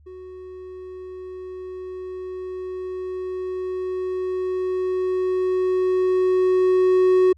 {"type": "tone with level ramp", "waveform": "triangle", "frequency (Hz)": 369.9, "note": "F#4", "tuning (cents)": 0, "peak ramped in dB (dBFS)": [-34, -10], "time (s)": [0.06, 7.33], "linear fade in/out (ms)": 10, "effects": ["added 74 Hz sine -49 dBFS peak until 7.37 s", "MP3 48 kbps"]}